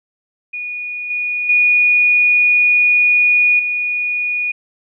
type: tone with level steps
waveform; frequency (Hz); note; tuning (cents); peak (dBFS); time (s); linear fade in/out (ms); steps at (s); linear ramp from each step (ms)
sine; 2455; D#7; -24; -22 / -17 / -9 / -16; 0.53-4.52; 10; 1.1 / 1.49 / 3.59; 5
effects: none